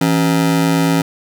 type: ring-modulated tone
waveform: 40% pulse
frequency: 220.5 Hz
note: A3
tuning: 4 cents sharp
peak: -8 dBFS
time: 0.01-1.02 s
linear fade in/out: 5 ms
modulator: 54.3 Hz
effects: none